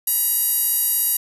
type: tone with band-pass filter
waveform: 5% pulse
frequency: 957 Hz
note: A#5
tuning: 45 cents sharp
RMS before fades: -20 dBFS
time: 0.07-1.17 s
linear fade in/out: 5 ms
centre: 12000 Hz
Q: 4.5
effects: none